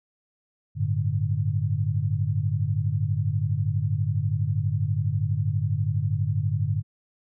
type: chord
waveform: sine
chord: G suspended second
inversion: none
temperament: just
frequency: 98 / 110.25 / 147 Hz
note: G2 / A2 / D3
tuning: 0 / +4 / +2 cents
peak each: -26 / -26 / -27 dBFS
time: 0.75-6.83 s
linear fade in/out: 50 ms
effects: none